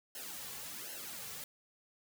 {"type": "noise with flanger", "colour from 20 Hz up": "white", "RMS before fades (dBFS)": -45, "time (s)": [0.15, 1.44], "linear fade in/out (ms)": 2, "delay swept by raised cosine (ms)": [0.84, 3.24], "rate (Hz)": 1.3, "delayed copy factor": -0.75, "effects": []}